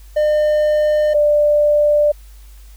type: tone pair in turn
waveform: triangle / sine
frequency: 604 / 591.9 Hz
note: D5 / D5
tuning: +48 / +13 cents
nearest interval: unison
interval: 35 cents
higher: first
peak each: -10 dBFS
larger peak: neither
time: 0.16-1.14 / 1.14-2.12 s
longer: neither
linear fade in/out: 10 ms
effects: added 50 Hz sine -37 dBFS peak until 2.76 s + white hiss -51 dBFS RMS until 2.76 s